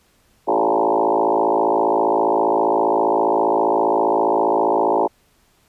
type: tone with frequency modulation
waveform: sine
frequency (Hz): 632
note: D#5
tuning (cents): +27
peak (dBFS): -14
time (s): 0.47-5.08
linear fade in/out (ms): 20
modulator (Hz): 55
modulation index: 5.7
effects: pink hiss -59 dBFS RMS until 5.68 s + resampled to 32000 Hz